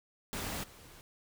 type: noise with level steps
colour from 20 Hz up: pink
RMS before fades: -38 / -55 dBFS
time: 0.33-1.01 s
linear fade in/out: 0 ms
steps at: 0.63 s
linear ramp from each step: 10 ms
effects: none